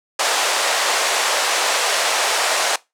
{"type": "band-pass noise", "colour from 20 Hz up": "pink", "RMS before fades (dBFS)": -19, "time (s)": [0.19, 2.76], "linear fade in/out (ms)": 5, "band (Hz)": [540, 9300], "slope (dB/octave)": 24, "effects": ["noise-tail reverb RT60 0.2 s tail -20 dB re dry"]}